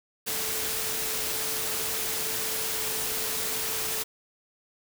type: tone in noise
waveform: sine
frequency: 440 Hz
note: A4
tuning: in tune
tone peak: -41 dBFS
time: 0.26-4.04 s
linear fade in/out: 20 ms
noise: white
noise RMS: -30 dBFS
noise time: 0.26-4.04 s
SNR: -14 dB
effects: none